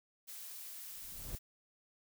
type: noise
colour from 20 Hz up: blue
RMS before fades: -48 dBFS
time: 0.27-1.39 s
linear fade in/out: 20 ms
type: noise with exponential growth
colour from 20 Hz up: brown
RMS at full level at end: -41 dBFS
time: 0.84-1.35 s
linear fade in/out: 1 ms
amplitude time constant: 110 ms
effects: none